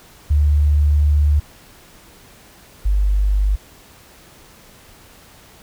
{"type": "tone pair in turn", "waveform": "sine", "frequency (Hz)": [73.7, 49.79], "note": ["D2", "G1"], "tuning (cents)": [7, 28], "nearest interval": "perfect fifth", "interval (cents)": 679, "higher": "first", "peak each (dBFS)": [-11, -13], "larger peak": "first", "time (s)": [[0.3, 1.4], [2.85, 3.56]], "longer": "first", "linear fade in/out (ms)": 10, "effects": ["pink hiss -46 dBFS RMS until 5.62 s"]}